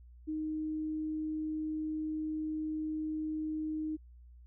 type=tone; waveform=sine; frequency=310.5 Hz; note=D#4; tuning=3 cents flat; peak=-33 dBFS; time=0.27-3.97 s; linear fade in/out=20 ms; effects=added 60 Hz sine -52 dBFS peak until 4.46 s